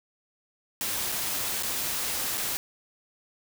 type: noise with dropouts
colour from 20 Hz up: white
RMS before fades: -30 dBFS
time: 0.81-2.57 s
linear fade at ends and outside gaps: 0 ms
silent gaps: 1.119-1.123 / 1.625-1.633 / 2.373-2.378 s
effects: none